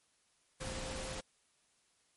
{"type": "tone in noise", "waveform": "sine", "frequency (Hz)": 523.3, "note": "C5", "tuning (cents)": 0, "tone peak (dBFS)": -46, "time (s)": [0.6, 1.21], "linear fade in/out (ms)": 10, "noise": "pink", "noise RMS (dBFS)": -42, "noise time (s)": [0.6, 1.21], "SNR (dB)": -7, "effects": ["white hiss -73 dBFS RMS until 2.16 s", "MP3 48 kbps"]}